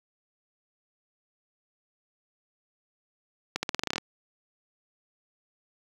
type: accelerating click train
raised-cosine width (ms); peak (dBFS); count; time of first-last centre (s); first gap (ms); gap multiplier
0.2; -10; 11; 3.56-3.981; 70; 0.88
effects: high-pass 80 Hz 12 dB/octave + 7-bit